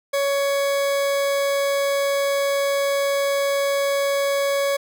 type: tone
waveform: 40% pulse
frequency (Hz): 559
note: C#5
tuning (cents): +14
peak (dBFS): -18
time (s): 0.13-4.77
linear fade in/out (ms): 10
effects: none